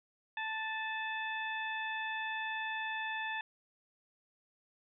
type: harmonic tone with a mistuned harmonic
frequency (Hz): 880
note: A5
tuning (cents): 0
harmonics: 1 / 2 / 3 / 4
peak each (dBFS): -40 / -38 / -43 / -47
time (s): 0.37-3.41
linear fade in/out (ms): 2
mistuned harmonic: 3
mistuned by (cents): -27
effects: none